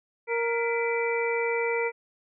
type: harmonic tone with a mistuned harmonic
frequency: 466.6 Hz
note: A#4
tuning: 2 cents sharp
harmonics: 1 / 2 / 3 / 4 / 5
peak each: -26 / -33 / -38 / -33 / -32 dBFS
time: 0.27-1.92 s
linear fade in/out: 50 ms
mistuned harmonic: 4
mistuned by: +120 cents
effects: none